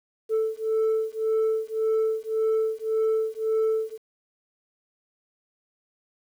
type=beating tone pair; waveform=sine; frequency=440 / 441.8 Hz; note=A4 / A4; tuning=0 / +7 cents; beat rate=1.8 Hz; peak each=-23 dBFS; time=0.29-3.98 s; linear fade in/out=50 ms; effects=tanh soft clip ceiling -19 dBFS + 9-bit